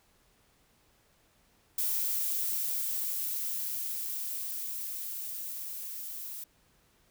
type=noise with level ramp; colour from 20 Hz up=violet; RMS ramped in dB=-30 to -41 dBFS; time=1.78-6.44 s; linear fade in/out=5 ms; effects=pink hiss -67 dBFS RMS until 7.1 s